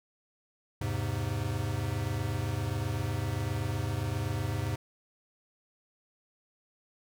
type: chord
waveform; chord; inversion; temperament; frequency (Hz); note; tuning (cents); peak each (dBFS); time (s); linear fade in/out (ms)
square; E augmented; none; equal with one note detuned; 82.41 / 103.83 / 131.57; E2 / G#2 / B#2; 0 / 0 / +10; -38 / -33 / -36; 0.81-4.76; 5
effects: none